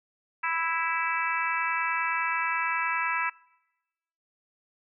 harmonic tone, 329.6 Hz, E4, in tune, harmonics 3 / 4 / 5 / 6 / 7 / 8, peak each -31 / -32 / -33 / -34 / -34 / -35 dBFS, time 0.43-3.3 s, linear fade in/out 10 ms, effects noise-tail reverb RT60 1.0 s tail -24 dB re dry

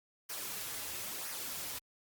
white noise with flanger, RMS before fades -41 dBFS, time 0.29-1.79 s, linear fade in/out 10 ms, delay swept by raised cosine 0.25 to 5.65 ms, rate 1 Hz, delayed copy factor -0.55, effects Opus 48 kbps

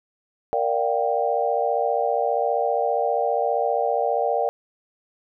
sine chord, G minor seventh, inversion first, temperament equal with one note detuned, 466.2 / 587.3 / 709 / 784 Hz, Bb4 / D5 / F5 / G5, 0 / 0 / +26 / 0 cents, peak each -25 dBFS, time 0.53-4.49 s, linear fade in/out 0 ms, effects none

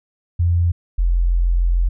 sine tone pair in turn, 86.3 / 43.35 Hz, F2 / F1, -20 / -12 cents, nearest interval octave, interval 1192 cents, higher first, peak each -13 dBFS, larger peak neither, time 0.39-0.72 / 0.98-1.89 s, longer second, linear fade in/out 10 ms, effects none

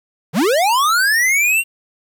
square linear sweep, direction up, 127.6 to 2800 Hz, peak -13 dBFS, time 0.33-1.64 s, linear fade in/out 50 ms, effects 8-bit

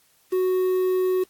triangle tone with quantisation, 370 Hz, F#4, in tune, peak -17 dBFS, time 0.32-1.24 s, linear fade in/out 10 ms, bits 7, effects white hiss -61 dBFS RMS until 1.29 s + AAC 64 kbps

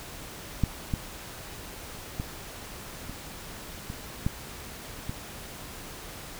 clicks, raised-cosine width 5 ms, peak -10 / -14 / -18 / -27 / -22 / -13 / -20 dBFS, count 7, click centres 0.637 / 0.938 / 2.199 / 3.096 / 3.901 / 4.265 / 5.095 s, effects pink hiss -42 dBFS RMS until 6.39 s

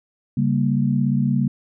sine chord, G diminished, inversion second, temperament equal, 138.59 / 196 / 233.1 Hz, Db3 / G3 / Bb3, 0 / 0 / 0 cents, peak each -20 / -22 / -21 dBFS, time 0.37-1.48 s, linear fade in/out 5 ms, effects none

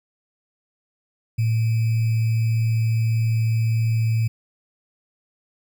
sine tone with sample-and-hold, 112.7 Hz, A2, 42 cents sharp, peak -17 dBFS, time 1.38-4.28 s, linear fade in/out 10 ms, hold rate 2450 Hz, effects none

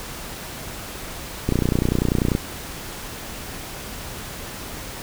click train, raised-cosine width 3 ms, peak -6 dBFS, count 27, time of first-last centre 1.49-2.351 s, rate 30.2 Hz, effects pink hiss -34 dBFS RMS until 5.02 s

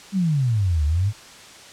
sine exponential two-way sweep, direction down then up, 203.1 to 71.9 to 110.4 Hz, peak -17 dBFS, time 0.12-1.13 s, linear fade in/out 50 ms, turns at 0.85 s, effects white hiss -43 dBFS RMS until 1.72 s + low-pass 7000 Hz 12 dB/octave

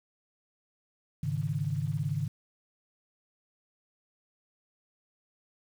sine chord, Ab suspended fourth, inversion none, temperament equal with one note detuned, 103.83 / 137.63 / 155.56 Hz, Ab2 / Db3 / Eb3, 0 / -12 / 0 cents, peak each -35 / -32 / -32 dBFS, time 1.23-2.28 s, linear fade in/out 5 ms, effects 9-bit

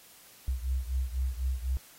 sine beating tone pair, 63.1 / 67.1 Hz, B1 / C2, +38 / +44 cents, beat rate 4 Hz, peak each -30 / -33 dBFS, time 0.48-1.77 s, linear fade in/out 0 ms, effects white hiss -55 dBFS RMS until 1.98 s + AAC 48 kbps

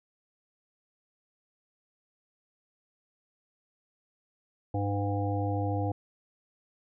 harmonic tone with a mistuned harmonic, 100.8 Hz, G2, 49 cents sharp, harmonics 1 / 3 / 5 / 7 / 8, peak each -29 / -34 / -36 / -37 / -38 dBFS, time 4.74-5.92 s, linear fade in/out 5 ms, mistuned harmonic 7, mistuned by +19 cents, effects none

